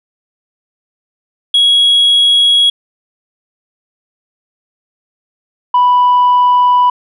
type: tone pair in turn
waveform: sine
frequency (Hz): 3322 / 987.6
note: G#7 / B5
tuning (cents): 0 / 0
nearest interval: octave + major sixth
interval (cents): 2100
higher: first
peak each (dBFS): -4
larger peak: neither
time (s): 1.54-2.7 / 5.74-6.9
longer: neither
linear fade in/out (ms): 5
effects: tanh soft clip ceiling -4 dBFS